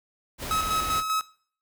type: noise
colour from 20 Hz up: pink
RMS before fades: -34 dBFS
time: 0.38-1.03 s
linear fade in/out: 50 ms
type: tone with tremolo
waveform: 45% pulse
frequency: 1283 Hz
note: E6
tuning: 47 cents flat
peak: -23 dBFS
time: 0.51-1.21 s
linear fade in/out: 0 ms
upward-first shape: square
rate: 5.1 Hz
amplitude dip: 45%
effects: noise-tail reverb RT60 0.5 s tail -19 dB re dry